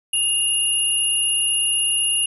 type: tone pair together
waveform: sine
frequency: 2826 / 10784 Hz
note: F7 / E9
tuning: +20 / +38 cents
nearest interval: octave + major seventh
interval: 2318 cents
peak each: -20 dBFS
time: 0.13-2.26 s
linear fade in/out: 5 ms
effects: none